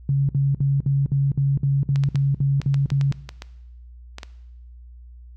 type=tone bursts; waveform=sine; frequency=138.59 Hz; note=C#3; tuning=in tune; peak=-16 dBFS; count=12; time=0.09-3.117 s; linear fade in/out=2 ms; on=200 ms; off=57 ms
type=clicks; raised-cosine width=0.2 ms; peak=-16 dBFS; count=12; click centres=1.959 / 2.037 / 2.157 / 2.616 / 2.743 / 2.903 / 3.012 / 3.124 / 3.291 / 3.421 / 4.184 / 4.232 s
effects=noise-tail reverb RT60 0.9 s tail -18 dB re dry + added 60 Hz sine -40 dBFS peak until 5.36 s